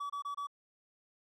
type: tone bursts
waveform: triangle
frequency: 1143 Hz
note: D6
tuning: 47 cents flat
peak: -34 dBFS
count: 4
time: 0-0.471 s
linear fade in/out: 10 ms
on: 99 ms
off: 25 ms
effects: none